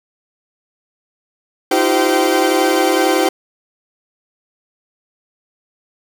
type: tone cluster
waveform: 40% pulse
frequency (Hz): 314.9 / 345.8 / 387.8 / 516 / 771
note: D#4 / F4 / G4 / C5 / G5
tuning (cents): +21 / -17 / -19 / -24 / -29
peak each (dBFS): -18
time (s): 1.71-3.29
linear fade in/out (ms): 5
effects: none